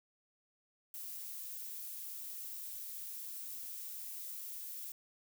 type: noise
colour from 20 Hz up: violet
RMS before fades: -45 dBFS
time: 0.94-4.92 s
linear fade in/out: 2 ms
effects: none